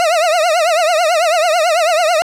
40% pulse tone with vibrato, 664 Hz, E5, 12 cents sharp, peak -10 dBFS, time 0-2.22 s, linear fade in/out 0 ms, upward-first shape triangle, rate 9.1 Hz, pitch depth 180 cents each way, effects low-pass 9000 Hz 12 dB/octave + 7-bit

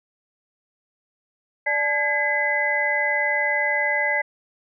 sine tone cluster, 588 / 861 / 1642 / 2025 Hz, D5 / A5 / G#6 / B6, +2 / -38 / -20 / +43 cents, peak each -27 / -28 / -28 / -21 dBFS, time 1.66-4.22 s, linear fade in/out 10 ms, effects none

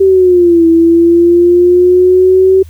sine exponential two-way sweep, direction down then up, 390.1 to 329.2 to 381.9 Hz, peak -3 dBFS, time 0-2.63 s, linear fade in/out 10 ms, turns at 0.67 s, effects added 81 Hz sine -29 dBFS peak until 2.69 s + white hiss -47 dBFS RMS until 2.69 s

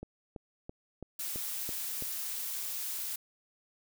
click train, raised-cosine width 2 ms, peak -28 dBFS, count 7, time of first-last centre 0.03-2.023 s, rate 3.01 Hz
blue noise, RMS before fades -37 dBFS, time 1.19-3.16 s, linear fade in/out 5 ms
effects none

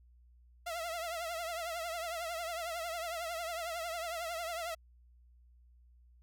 sawtooth tone with vibrato, 672 Hz, E5, 33 cents sharp, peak -33 dBFS, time 0.66-4.75 s, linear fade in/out 10 ms, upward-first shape triangle, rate 11 Hz, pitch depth 100 cents each way, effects added 60 Hz sine -59 dBFS peak until 6.22 s

